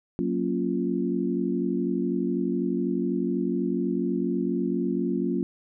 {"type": "chord", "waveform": "sine", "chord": "Gb major seventh", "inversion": "none", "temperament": "equal", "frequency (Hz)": [185, 233.1, 277.2, 349.2], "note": ["Gb3", "Bb3", "Db4", "F4"], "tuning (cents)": [0, 0, 0, 0], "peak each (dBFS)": -29, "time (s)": [0.19, 5.43], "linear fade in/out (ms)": 0, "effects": []}